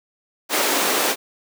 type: high-pass noise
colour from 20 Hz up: pink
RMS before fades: -20 dBFS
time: 0.49-1.16 s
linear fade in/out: 50 ms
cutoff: 300 Hz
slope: 24 dB/octave
effects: none